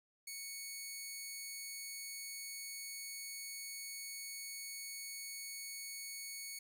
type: tone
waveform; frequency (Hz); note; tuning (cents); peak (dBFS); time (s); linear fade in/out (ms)
10% pulse; 2220; C#7; +2; -35; 0.27-6.59; 5
effects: none